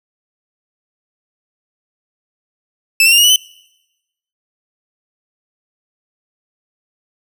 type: tone with pitch steps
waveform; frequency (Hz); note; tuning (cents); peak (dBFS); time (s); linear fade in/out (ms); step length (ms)
sawtooth; 2637 / 2713 / 2791 / 2871 / 2953 / 3038; E7 / E7 / F7 / F7 / F#7 / F#7; 0 / +49 / -2 / +47 / -4 / +45; -4; 3-3.36; 2; 60
effects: noise-tail reverb RT60 1.0 s tail -26 dB re dry